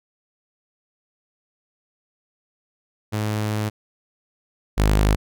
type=tone pair in turn; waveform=sawtooth; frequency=106.6 / 51.72 Hz; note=G#2 / G#1; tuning=+46 / -6 cents; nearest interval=octave + minor second; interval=1252 cents; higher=first; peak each=-18 / -11 dBFS; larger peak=second; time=3.12-3.7 / 4.77-5.16 s; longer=first; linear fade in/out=20 ms; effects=none